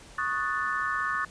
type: chord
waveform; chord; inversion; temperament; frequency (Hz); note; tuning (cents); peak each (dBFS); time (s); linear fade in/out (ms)
sine; D# half-diminished seventh; third; equal; 1108.7 / 1244.5 / 1480 / 1760; C#6 / D#6 / F#6 / A6; 0 / 0 / 0 / 0; -32 / -32 / -33 / -31; 0.18-1.25; 5
effects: pink hiss -50 dBFS RMS until 1.3 s + resampled to 22050 Hz